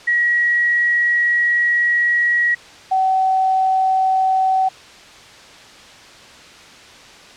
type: tone pair in turn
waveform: sine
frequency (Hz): 1912 / 758.8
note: A#6 / F#5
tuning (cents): +43 / +43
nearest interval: octave + major third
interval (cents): 1600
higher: first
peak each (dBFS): -13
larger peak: neither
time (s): 0.07-2.55 / 2.91-4.69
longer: first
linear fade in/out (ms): 10
effects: white hiss -41 dBFS RMS until 7.36 s + low-pass 5000 Hz 12 dB/octave